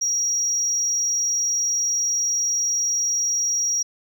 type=tone; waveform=sine; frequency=5690 Hz; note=F8; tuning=31 cents sharp; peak=-18 dBFS; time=0.01-3.83 s; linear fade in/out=10 ms; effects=tanh soft clip ceiling -16 dBFS + 10-bit